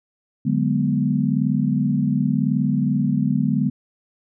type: chord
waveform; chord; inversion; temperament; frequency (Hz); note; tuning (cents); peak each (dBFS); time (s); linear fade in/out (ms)
sine; G# half-diminished seventh; second; equal; 146.83 / 185 / 207.7 / 246.9; D3 / F#3 / G#3 / B3; 0 / 0 / 0 / 0; -22 / -25 / -22 / -22; 0.45-3.7; 10
effects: none